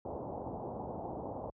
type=low-pass noise; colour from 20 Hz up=white; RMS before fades=-41 dBFS; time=0.05-1.5 s; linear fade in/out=2 ms; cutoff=880 Hz; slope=48 dB/octave; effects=high-pass 60 Hz 12 dB/octave